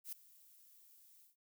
violet noise with ADSR envelope, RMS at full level -43 dBFS, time 0.04-1.36 s, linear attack 86 ms, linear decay 3 ms, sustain -21 dB, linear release 130 ms, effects none

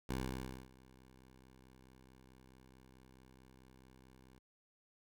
10% pulse tone with ADSR envelope, 64.6 Hz, C2, 21 cents flat, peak -28 dBFS, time 0.09-4.39 s, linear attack 5 ms, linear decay 590 ms, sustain -24 dB, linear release 8 ms, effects none

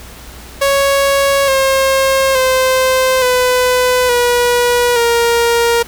sawtooth tone with pitch steps, 554.4 / 536.1 / 518.5 / 501.4 / 484.9 / 468.9 Hz, C#5 / C5 / C5 / B4 / B4 / A#4, 0 / +42 / -16 / +26 / -32 / +10 cents, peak -6 dBFS, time 0.61-5.83 s, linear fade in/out 10 ms, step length 870 ms, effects added 60 Hz sine -35 dBFS peak until 5.87 s + pink hiss -35 dBFS RMS until 5.87 s

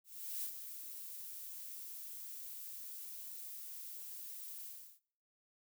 violet noise with ADSR envelope, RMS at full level -40 dBFS, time 0.04-5 s, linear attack 390 ms, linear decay 83 ms, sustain -8 dB, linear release 340 ms, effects noise-tail reverb RT60 0.6 s tail -23 dB re dry

